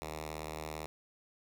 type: tone with notch filter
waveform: 5% pulse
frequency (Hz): 77.78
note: D#2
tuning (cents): 0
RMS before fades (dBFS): -42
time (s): 0.02-0.86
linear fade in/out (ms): 0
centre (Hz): 230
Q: 1.4
effects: none